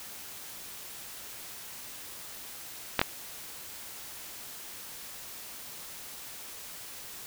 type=clicks; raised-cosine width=0.3 ms; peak=-6 dBFS; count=2; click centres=2.993 / 3.015 s; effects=white hiss -44 dBFS RMS until 7.26 s